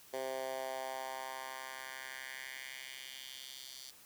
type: tone with high-pass filter sweep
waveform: 10% pulse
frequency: 131.7 Hz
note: C3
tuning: 12 cents sharp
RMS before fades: -44 dBFS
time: 0.13-3.91 s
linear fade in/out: 10 ms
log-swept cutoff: 470 to 4500 Hz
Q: 2.2
effects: white hiss -59 dBFS RMS until 4.05 s